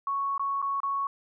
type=tone with dropouts; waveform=sine; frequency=1108.7 Hz; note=C#6; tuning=in tune; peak=-26 dBFS; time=0.07-1.07 s; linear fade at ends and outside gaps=2 ms; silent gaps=0.379-0.395 / 0.618-0.625 / 0.803-0.832 s; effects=none